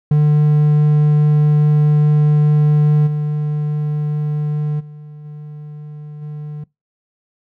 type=tone with level steps; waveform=triangle; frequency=149.6 Hz; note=D3; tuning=32 cents sharp; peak=-7 / -14 / -30 / -27 / -23 dBFS; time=0.11-6.64 s; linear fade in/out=5 ms; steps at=3.06 / 4.79 / 5.24 / 6.21 s; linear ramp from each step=20 ms; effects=noise-tail reverb RT60 0.2 s tail -22 dB re dry